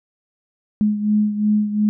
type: beating tone pair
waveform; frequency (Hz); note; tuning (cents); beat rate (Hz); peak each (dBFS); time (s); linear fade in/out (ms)
sine; 210 / 212.8; G#3 / G#3; +19 / +42; 2.8; -16 / -22; 0.81-1.89; 0
effects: none